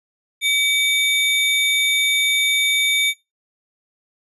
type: tone pair together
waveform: square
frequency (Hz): 2281 / 3626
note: C#7 / A#7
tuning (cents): +49 / -49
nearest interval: minor sixth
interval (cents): 802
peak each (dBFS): -19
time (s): 0.41-3.14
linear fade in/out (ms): 50
effects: noise-tail reverb RT60 0.2 s tail -19 dB re dry + resampled to 32000 Hz